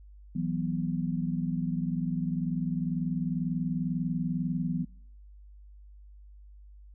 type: chord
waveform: sine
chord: E suspended second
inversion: none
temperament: equal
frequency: 164.81 / 185 / 246.9 Hz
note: E3 / F#3 / B3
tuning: 0 / 0 / 0 cents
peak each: -31 / -32 / -33 dBFS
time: 0.35-4.85 s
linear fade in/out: 10 ms
effects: noise-tail reverb RT60 0.6 s tail -24 dB re dry + added 50 Hz sine -48 dBFS peak until 6.94 s